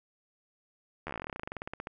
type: slowing click train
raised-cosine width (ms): 0.5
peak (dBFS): -22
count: 25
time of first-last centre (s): 1.07-1.871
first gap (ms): 12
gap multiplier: 1.08
effects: none